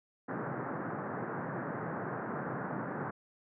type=band-pass noise; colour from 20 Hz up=pink; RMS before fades=-38 dBFS; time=0.28-3.11 s; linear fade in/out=10 ms; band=120 to 1700 Hz; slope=48 dB/octave; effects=none